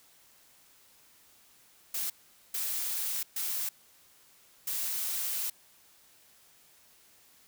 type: noise bursts at uneven times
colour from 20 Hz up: blue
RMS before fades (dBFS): -33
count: 4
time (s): 1.94-2.1 / 2.54-3.23 / 3.36-3.69 / 4.67-5.5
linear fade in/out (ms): 5
effects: white hiss -61 dBFS RMS until 7.47 s